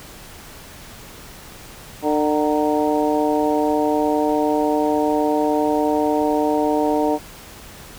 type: harmonic tone with a mistuned harmonic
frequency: 150.3 Hz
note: D3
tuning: 40 cents sharp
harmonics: 2 / 3 / 4 / 5 / 6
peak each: -20 / -22 / -23 / -24 / -25 dBFS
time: 2.02-7.19 s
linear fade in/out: 50 ms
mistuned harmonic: 6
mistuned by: +51 cents
effects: pink hiss -40 dBFS RMS until 7.98 s